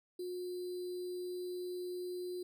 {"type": "tone with sample-and-hold", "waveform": "sine", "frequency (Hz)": 359.7, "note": "F#4", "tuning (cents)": -49, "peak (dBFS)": -38, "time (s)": [0.19, 2.43], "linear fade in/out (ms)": 5, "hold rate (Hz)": 4410, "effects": []}